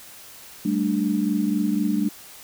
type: chord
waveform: sine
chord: G suspended second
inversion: none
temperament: equal with one note detuned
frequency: 196 / 220 / 295.7 Hz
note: G3 / A3 / D4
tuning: 0 / 0 / +12 cents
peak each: -24 dBFS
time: 0.65-2.09 s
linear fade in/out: 5 ms
effects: white hiss -44 dBFS RMS until 2.43 s